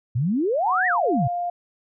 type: exponential two-way sweep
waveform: sine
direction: up then down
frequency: 110 to 1975.5 to 110 Hz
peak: -19 dBFS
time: 0.15-1.28 s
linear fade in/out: 10 ms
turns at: 0.87 s
type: tone with pitch glide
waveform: sine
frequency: 740 to 702.1 Hz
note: F#5 to F5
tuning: 0 to +9 cents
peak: -23 dBFS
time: 0.66-1.5 s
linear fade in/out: 5 ms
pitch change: -91 cents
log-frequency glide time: 0.85-0.92 s
effects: none